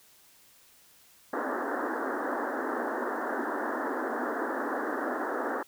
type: band-pass noise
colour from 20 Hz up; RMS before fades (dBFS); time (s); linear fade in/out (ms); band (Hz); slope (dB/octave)
pink; -32; 1.33-5.63; 5; 240 to 1800; 96
effects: white hiss -59 dBFS RMS until 5.67 s